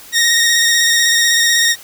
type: tone with vibrato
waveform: 15% pulse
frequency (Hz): 1864.7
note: A#6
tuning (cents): 0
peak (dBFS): -4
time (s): 0.12-1.76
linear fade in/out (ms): 50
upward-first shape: square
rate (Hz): 16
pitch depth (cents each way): 21
effects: white hiss -38 dBFS RMS until 1.83 s